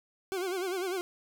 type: tone with vibrato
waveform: 40% pulse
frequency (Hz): 370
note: F#4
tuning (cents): 0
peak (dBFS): -30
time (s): 0.32-1.01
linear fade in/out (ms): 0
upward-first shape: sine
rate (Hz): 10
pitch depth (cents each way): 99
effects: none